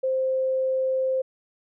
sine tone, 523.3 Hz, C5, in tune, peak -21 dBFS, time 0.03-1.22 s, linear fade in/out 10 ms, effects none

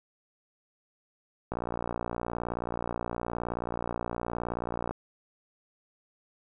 click train, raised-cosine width 1 ms, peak -18 dBFS, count 201, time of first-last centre 1.52-4.91 s, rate 59 Hz, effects none

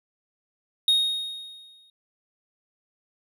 triangle tone with exponential decay, 3729 Hz, A#7, in tune, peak -14 dBFS, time 0.88-1.9 s, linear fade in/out 2 ms, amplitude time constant 220 ms, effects none

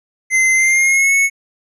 square tone with pitch glide, 2068 to 2204 Hz, C7 to C#7, -21 to -11 cents, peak -11 dBFS, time 0.3-1.3 s, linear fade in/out 50 ms, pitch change +110 cents, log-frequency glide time 0.55-1.14 s, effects resampled to 24000 Hz

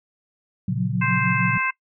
sine chord, Gb major seventh, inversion first, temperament equal with one note detuned, 116.54 / 138.59 / 178.49 / 185 Hz, Bb2 / Db3 / F3 / Gb3, 0 / 0 / +38 / 0 cents, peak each -26 dBFS, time 0.68-1.58 s, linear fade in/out 5 ms
harmonic tone, 523.3 Hz, C5, in tune, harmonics 2 / 3 / 4 / 5, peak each -26 / -26 / -26 / -26 dBFS, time 1.01-1.71 s, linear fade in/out 10 ms
effects noise-tail reverb RT60 0.1 s tail -20 dB re dry

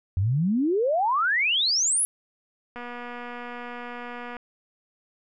sine exponential sweep, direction up, 87.31 to 11210 Hz, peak -20 dBFS, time 0.17-2.05 s, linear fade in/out 0 ms
click train, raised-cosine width 0.5 ms, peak -23 dBFS, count 390, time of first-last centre 2.76-4.367 s, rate 242 Hz
effects none

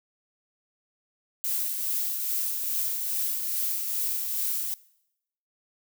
violet noise with tremolo, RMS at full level -27 dBFS, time 1.44-4.74 s, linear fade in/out 0 ms, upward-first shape triangle, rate 2.4 Hz, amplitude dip 40%, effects noise-tail reverb RT60 0.8 s tail -21 dB re dry

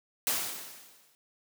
white noise with exponential decay, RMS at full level -27 dBFS, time 0.27-1.15 s, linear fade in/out 0 ms, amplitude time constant 190 ms, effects high-pass 150 Hz 12 dB/octave

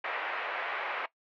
white band-pass noise, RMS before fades -35 dBFS, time 0.04-1.06 s, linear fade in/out 5 ms, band 490 to 2300 Hz, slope 24 dB/octave, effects noise-tail reverb RT60 0.1 s tail -18 dB re dry + low-pass 4000 Hz 12 dB/octave

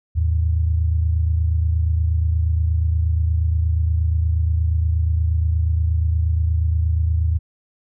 sine tone pair together, 79.3 / 107.73 Hz, D#2 / A2, +33 / -36 cents, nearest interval perfect fourth, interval 531 cents, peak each -16 / -24 dBFS, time 0.15-7.39 s, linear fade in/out 20 ms, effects none

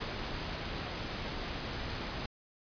pink noise with ADSR envelope, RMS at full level -36 dBFS, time 0-2.26 s, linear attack 17 ms, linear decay 45 ms, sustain -2 dB, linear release 4 ms, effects resampled to 11025 Hz

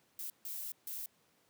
violet noise bursts at uneven times, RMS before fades -42 dBFS, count 3, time 0.19-0.3 / 0.45-0.72 / 0.87-1.06 s, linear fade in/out 2 ms, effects pink hiss -71 dBFS RMS until 1.49 s + high-pass 150 Hz 12 dB/octave

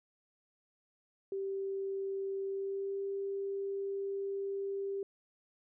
sine tone with pitch glide, 390 to 394.5 Hz, G4 to G4, -9 to +11 cents, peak -34 dBFS, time 1.32-5.03 s, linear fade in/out 2 ms, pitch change +20 cents, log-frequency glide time 2.45-3.01 s, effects none

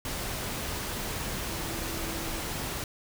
sine tone in noise, 329.6 Hz, E4, in tune, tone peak -41 dBFS, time 1.49-2.4 s, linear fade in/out 2 ms, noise pink, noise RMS -34 dBFS, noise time 0.05-2.84 s, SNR -10 dB, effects none

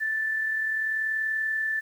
sine tone with amplitude modulation, 1760 Hz, A6, in tune, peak -23 dBFS, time 0-1.81 s, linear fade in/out 20 ms, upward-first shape sine, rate 40.5 Hz, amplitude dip 35%, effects 9-bit

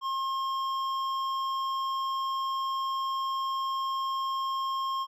sine tone with hard clipping, 1070 Hz, C6, 38 cents sharp, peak -30 dBFS, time 0.01-5.07 s, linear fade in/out 50 ms, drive 9 dB, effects none

